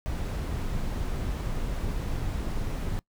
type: noise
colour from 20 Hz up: brown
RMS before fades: -30 dBFS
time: 0.06-2.99 s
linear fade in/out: 0 ms
effects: noise-tail reverb RT60 0.1 s tail -23 dB re dry